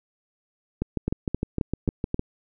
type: two click trains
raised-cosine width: 3 ms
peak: -11 / -12 dBFS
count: 5 / 10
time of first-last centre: 1.08-2.144 / 0.82-2.194 s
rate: 3.76 / 6.55 Hz
effects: none